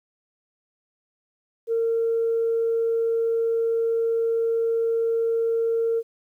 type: tone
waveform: sine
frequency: 457.7 Hz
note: A#4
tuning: 32 cents flat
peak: -19 dBFS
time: 1.67-6.03 s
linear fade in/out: 50 ms
effects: tanh soft clip ceiling -15 dBFS + 10-bit